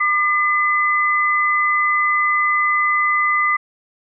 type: tone pair together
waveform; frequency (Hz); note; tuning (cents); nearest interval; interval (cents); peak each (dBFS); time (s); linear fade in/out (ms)
sine; 1200 / 2020; D6 / B6; +37 / +39; major sixth; 902; -17; 0-3.57; 10
effects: none